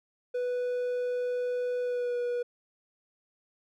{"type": "tone with pitch glide", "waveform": "triangle", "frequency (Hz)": [493.9, 485.4], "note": ["B4", "B4"], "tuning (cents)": [0, -30], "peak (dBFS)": -26, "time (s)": [0.34, 2.43], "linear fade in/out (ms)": 10, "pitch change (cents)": -30, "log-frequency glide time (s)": [1.82, 2.17], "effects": []}